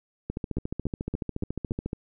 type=two click trains; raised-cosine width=3 ms; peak=-17 / -17 dBFS; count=24 / 5; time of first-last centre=0.3-1.931 / 0.57-1.71 s; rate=14.1 / 3.51 Hz; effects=none